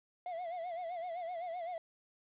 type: tone with vibrato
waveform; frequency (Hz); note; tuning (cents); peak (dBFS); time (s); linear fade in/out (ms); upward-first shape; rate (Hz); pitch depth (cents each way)
triangle; 693; F5; -14; -36; 0.26-1.78; 2; sine; 7.8; 100
effects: resampled to 8000 Hz + 11-bit